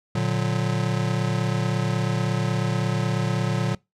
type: chord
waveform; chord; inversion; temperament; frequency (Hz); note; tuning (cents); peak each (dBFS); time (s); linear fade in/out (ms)
square; Bb augmented; none; just; 116.54 / 145.68 / 182.1; Bb2 / D3 / F#3; 0 / -14 / -27; -26 / -27 / -27; 0.15-3.75; 5
effects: noise-tail reverb RT60 0.2 s tail -24 dB re dry + low-pass 7000 Hz 12 dB/octave